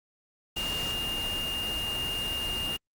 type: tone in noise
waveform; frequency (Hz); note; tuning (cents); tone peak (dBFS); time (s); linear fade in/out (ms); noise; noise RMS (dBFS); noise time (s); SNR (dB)
sine; 2820; F7; +16; -30; 0.56-2.77; 10; pink; -36; 0.56-2.77; +3
effects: Opus 48 kbps